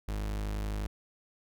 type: tone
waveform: 40% pulse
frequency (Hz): 51.7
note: G#1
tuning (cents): -7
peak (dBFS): -31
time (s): 0.08-0.87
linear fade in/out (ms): 5
effects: none